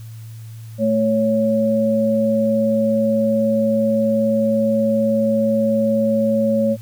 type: tone pair together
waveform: sine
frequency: 220.3 / 555 Hz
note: A3 / C#5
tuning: +2 / +2 cents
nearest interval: octave + major third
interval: 1600 cents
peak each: -17 dBFS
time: 0.78-6.77 s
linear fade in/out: 50 ms
effects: added 112 Hz sine -32 dBFS peak until 6.81 s + white hiss -50 dBFS RMS until 6.81 s